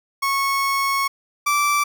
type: tone pair in turn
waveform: 30% pulse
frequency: 1100 / 1165.4 Hz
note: C#6 / D6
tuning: -14 / -14 cents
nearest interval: minor second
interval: 100 cents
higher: second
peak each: -16 / -14 dBFS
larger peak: second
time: 0.22-1.08 / 1.46-1.84 s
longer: first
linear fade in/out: 10 ms
effects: none